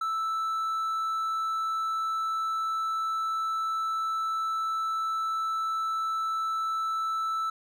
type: tone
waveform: triangle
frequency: 1318.5 Hz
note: E6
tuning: in tune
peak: -25 dBFS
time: 0.01-7.5 s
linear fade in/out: 5 ms
effects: none